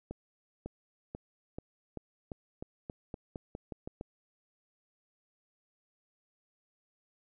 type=accelerating click train; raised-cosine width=2 ms; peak=-26 dBFS; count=14; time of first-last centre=0.11-4.011 s; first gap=550 ms; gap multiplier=0.89; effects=none